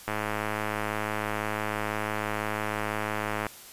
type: click train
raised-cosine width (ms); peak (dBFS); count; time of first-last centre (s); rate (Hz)
0.5; -14; 360; 0.08-3.467; 106
effects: white hiss -47 dBFS RMS until 3.72 s + resampled to 32000 Hz